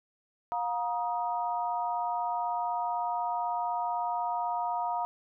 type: tone cluster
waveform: sine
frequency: 711 / 947 / 1246 Hz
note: F5 / A#5 / D#6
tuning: +31 / +27 / +2 cents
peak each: -32 / -31 / -39 dBFS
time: 0.52-5.05 s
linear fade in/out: 0 ms
effects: none

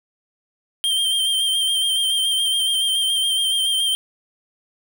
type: tone with vibrato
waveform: square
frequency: 3164 Hz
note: G7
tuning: 15 cents sharp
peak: -18 dBFS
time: 0.84-3.95 s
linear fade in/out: 0 ms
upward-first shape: sine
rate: 7.1 Hz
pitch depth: 31 cents each way
effects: none

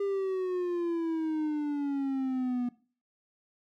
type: exponential sweep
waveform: triangle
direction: down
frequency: 402 to 242.4 Hz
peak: -26 dBFS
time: 0-2.69 s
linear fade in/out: 5 ms
effects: noise-tail reverb RT60 0.4 s tail -19 dB re dry

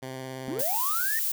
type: tone with vibrato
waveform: 10% pulse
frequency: 130.81 Hz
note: C3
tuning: in tune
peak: -27 dBFS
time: 0.02-0.62 s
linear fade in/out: 10 ms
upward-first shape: triangle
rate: 18 Hz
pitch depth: 22 cents each way
type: linear sweep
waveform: triangle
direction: up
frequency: 229.7 to 1864.7 Hz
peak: -28 dBFS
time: 0.48-1.19 s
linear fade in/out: 0 ms
type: noise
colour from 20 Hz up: violet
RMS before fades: -28 dBFS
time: 0.59-1.32 s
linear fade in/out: 5 ms
effects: none

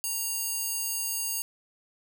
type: tone with high-pass filter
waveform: square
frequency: 932.3 Hz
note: A#5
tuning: in tune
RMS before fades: -31 dBFS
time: 0.04-1.42 s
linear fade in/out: 0 ms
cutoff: 7700 Hz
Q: 0.81
effects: none

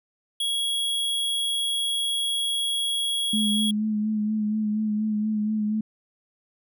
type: tone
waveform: square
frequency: 3322 Hz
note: G#7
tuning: in tune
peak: -24 dBFS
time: 0.4-3.71 s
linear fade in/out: 5 ms
type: tone with vibrato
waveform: sine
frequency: 213.7 Hz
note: G#3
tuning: 50 cents sharp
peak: -22 dBFS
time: 3.33-5.81 s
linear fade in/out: 5 ms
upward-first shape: sine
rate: 4.2 Hz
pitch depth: 29 cents each way
effects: none

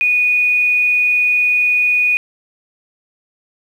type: tone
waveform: sine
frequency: 2469 Hz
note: D#7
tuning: 14 cents flat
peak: -11 dBFS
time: 0.01-2.17 s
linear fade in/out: 0 ms
effects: 7-bit

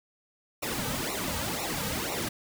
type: noise with flanger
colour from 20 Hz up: pink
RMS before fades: -32 dBFS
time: 0.62-2.29 s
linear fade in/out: 10 ms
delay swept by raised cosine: 0.61 to 2.91 ms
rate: 2 Hz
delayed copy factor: -0.95
effects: none

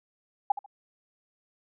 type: tone with echo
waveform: sine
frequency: 812 Hz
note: G#5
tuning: 39 cents flat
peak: -18 dBFS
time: 0.5-0.52 s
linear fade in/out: 5 ms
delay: 71 ms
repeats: 2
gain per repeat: -13 dB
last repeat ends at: 0.662 s
effects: none

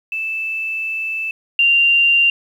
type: tone pair in turn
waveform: sine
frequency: 2637 / 2778 Hz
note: E7 / F7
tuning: 0 / -10 cents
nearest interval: minor second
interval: 90 cents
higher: second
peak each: -20 / -10 dBFS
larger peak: second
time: 0.12-1.31 / 1.59-2.3 s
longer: first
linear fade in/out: 2 ms
effects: 8-bit

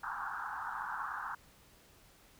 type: band-pass noise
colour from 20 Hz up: white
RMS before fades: -40 dBFS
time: 0.03-1.35 s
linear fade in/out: 5 ms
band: 790 to 1600 Hz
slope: 96 dB/octave
effects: pink hiss -62 dBFS RMS until 2.39 s

